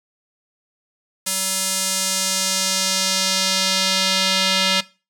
square tone with band-pass filter sweep, 190 Hz, F#3, 46 cents sharp, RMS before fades -20 dBFS, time 1.26-4.81 s, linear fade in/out 10 ms, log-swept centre 9100 to 3600 Hz, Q 1.3, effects noise-tail reverb RT60 0.3 s tail -19 dB re dry

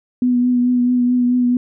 sine tone with vibrato, 246.7 Hz, B3, 2 cents flat, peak -12 dBFS, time 0.22-1.57 s, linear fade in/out 2 ms, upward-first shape triangle, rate 4.6 Hz, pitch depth 25 cents each way, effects none

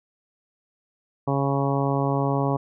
harmonic tone, 138.59 Hz, C#3, in tune, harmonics 1 / 2 / 3 / 4 / 5 / 6 / 7 / 8, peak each -24 / -27 / -29 / -30 / -31 / -32 / -32 / -33 dBFS, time 1.27-2.57 s, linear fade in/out 10 ms, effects none

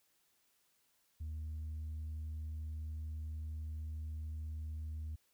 sine tone with tanh clipping, 77.78 Hz, D#2, in tune, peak -40 dBFS, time 1.2-5.16 s, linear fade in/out 10 ms, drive 1 dB, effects white hiss -75 dBFS RMS until 5.33 s

